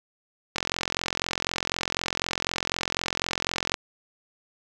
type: click train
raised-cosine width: 0.2 ms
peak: -8 dBFS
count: 141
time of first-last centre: 0.56-3.742 s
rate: 44 Hz
effects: 7-bit